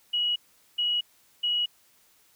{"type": "tone bursts", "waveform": "sine", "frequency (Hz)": 2912, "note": "F#7", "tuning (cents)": -28, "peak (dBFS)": -23, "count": 3, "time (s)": [0.13, 1.66], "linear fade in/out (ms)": 10, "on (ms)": 230, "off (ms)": 420, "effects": ["white hiss -62 dBFS RMS until 2.35 s"]}